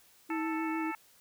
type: tone with vibrato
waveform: sine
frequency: 320 Hz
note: D#4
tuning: 49 cents sharp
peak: -32 dBFS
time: 0.29-0.92 s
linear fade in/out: 20 ms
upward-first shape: triangle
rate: 6.7 Hz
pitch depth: 27 cents each way
type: harmonic tone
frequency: 441.2 Hz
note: A4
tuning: 5 cents sharp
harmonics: 2 / 3 / 4 / 5 / 6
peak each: -38 / -41 / -45 / -42 / -47 dBFS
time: 0.3-0.95 s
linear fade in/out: 2 ms
effects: white hiss -62 dBFS RMS until 1.2 s